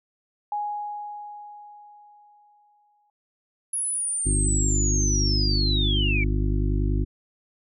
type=tone with exponential decay; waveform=sine; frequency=830.6 Hz; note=G#5; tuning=in tune; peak=-24 dBFS; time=0.52-3.1 s; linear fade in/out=2 ms; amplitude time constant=560 ms
type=linear sweep; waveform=sine; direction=down; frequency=10548 to 2243 Hz; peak=-24 dBFS; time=3.73-6.24 s; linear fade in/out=5 ms
type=harmonic tone; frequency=50.6 Hz; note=G#1; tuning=44 cents flat; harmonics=1 / 2 / 3 / 5 / 6 / 7; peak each=-22 / -27 / -32 / -32 / -34 / -35 dBFS; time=4.25-7.05 s; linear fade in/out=20 ms
effects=none